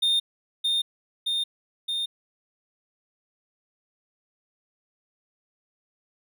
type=tone with echo; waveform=triangle; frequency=3646 Hz; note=A#7; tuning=39 cents flat; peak=-18 dBFS; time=0.02-0.2 s; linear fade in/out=10 ms; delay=620 ms; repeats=3; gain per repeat=-2 dB; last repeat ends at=2.06 s; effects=none